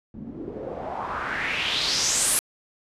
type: noise with low-pass filter sweep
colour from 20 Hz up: white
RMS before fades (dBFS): -27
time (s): 0.14-2.39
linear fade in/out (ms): 0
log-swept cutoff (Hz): 200 to 11000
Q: 3.6
effects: resampled to 32000 Hz